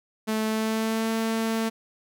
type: tone with pitch glide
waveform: sawtooth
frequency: 218.3 to 224.3 Hz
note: A3 to A3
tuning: -13 to +34 cents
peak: -20 dBFS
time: 0.27-1.7 s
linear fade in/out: 20 ms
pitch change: +47 cents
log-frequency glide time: 0.46-1.11 s
effects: none